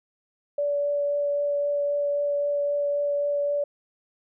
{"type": "tone with vibrato", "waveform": "sine", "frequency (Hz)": 576, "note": "D5", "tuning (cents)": -34, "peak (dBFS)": -22, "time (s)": [0.58, 3.64], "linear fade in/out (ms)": 5, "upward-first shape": "triangle", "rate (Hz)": 3.8, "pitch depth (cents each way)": 9, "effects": []}